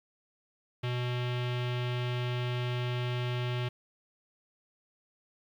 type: tone with low-pass filter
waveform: square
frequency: 123.3 Hz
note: B2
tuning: 2 cents flat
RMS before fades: -32 dBFS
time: 0.83-3.69 s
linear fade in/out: 10 ms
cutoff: 3100 Hz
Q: 2.9
effects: 10-bit